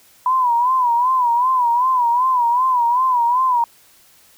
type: tone with vibrato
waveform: sine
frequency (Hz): 987.8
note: B5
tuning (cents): 0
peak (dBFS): -13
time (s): 0.26-3.64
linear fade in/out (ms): 2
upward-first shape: sine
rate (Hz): 2.6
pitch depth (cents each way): 98
effects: white hiss -51 dBFS RMS until 4.37 s